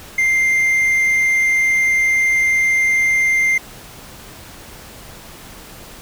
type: tone with vibrato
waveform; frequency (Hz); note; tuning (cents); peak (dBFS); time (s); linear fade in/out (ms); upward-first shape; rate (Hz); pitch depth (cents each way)
triangle; 2097; C7; +3; -11; 0.18-3.58; 5; sine; 20; 11
effects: pink hiss -38 dBFS RMS until 6.01 s